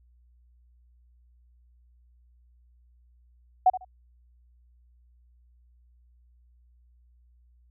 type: tone with echo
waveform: sine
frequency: 742 Hz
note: F#5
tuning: 5 cents sharp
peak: -14 dBFS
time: 3.66-3.7 s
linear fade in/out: 5 ms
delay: 74 ms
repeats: 2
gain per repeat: -14 dB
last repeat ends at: 3.848 s
effects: added 60 Hz sine -57 dBFS peak until 7.7 s